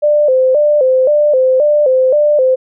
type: tone with vibrato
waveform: sine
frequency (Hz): 554.4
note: C#5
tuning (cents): 0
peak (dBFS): -7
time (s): 0.02-2.56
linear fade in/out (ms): 20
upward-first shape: square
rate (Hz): 1.9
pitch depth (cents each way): 120
effects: none